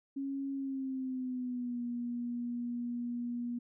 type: tone with pitch glide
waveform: sine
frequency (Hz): 274.4 to 240.3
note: C#4 to B3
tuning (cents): -17 to -47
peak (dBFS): -34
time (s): 0.16-3.59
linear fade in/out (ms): 10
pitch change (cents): -230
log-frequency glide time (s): 0.53-1.82
effects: none